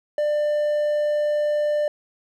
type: tone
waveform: triangle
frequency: 595 Hz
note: D5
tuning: 22 cents sharp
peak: -17 dBFS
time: 0.18-1.88 s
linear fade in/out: 2 ms
effects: none